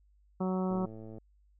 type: harmonic tone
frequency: 186.1 Hz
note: F#3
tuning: 10 cents sharp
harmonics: 1 / 2 / 3 / 4 / 5 / 6 / 7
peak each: -30 / -36 / -40 / -42 / -44 / -46 / -47 dBFS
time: 0.4-0.86 s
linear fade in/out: 10 ms
type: click train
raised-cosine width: 2 ms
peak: -34 dBFS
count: 53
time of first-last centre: 0.71-1.183 s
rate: 110 Hz
effects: added 50 Hz sine -62 dBFS peak until 1.59 s